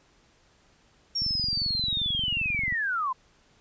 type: linear sweep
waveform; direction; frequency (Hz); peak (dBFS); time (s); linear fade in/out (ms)
sine; down; 5588 to 985; -25; 1.15-3.13; 10
type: click train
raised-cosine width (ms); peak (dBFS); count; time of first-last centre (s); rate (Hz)
5; -25; 35; 1.22-2.724; 22.6
effects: pink hiss -62 dBFS RMS until 3.6 s + resampled to 16000 Hz